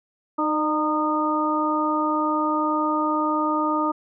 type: harmonic tone with a mistuned harmonic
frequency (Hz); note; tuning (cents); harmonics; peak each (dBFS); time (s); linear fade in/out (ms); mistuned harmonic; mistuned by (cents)
307; D#4; -23; 1 / 2 / 3 / 4; -24 / -29 / -26 / -24; 0.38-3.92; 10; 2; -29
effects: none